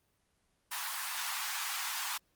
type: high-pass noise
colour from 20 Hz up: pink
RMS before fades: -37 dBFS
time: 0.71-2.18 s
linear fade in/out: 10 ms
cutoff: 840 Hz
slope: 48 dB/octave
effects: pink hiss -75 dBFS RMS until 2.35 s + Opus 24 kbps